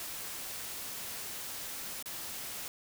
white noise with dropouts, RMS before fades -41 dBFS, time 0-2.68 s, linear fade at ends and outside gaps 1 ms, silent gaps 2.026-2.058 s, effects none

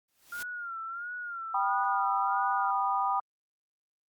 white noise with exponential growth, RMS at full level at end -40 dBFS, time 0.08-0.43 s, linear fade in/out 5 ms, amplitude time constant 74 ms
sine tone with vibrato, 1396.9 Hz, F6, in tune, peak -35 dBFS, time 0.32-2.71 s, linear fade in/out 5 ms, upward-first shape sine, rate 1.5 Hz, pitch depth 85 cents each way
sine chord, G augmented, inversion none, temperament just, 784 / 980 / 1225 Hz, G5 / B5 / D#6, 0 / -14 / -27 cents, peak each -30 dBFS, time 1.54-3.2 s, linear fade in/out 5 ms
effects Opus 48 kbps

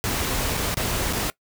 pink noise with dropouts, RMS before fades -25 dBFS, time 0.04-1.3 s, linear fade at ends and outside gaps 0 ms, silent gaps 0.569-0.573 / 0.743-0.77 / 1.127-1.133 s, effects noise-tail reverb RT60 0.1 s tail -21 dB re dry

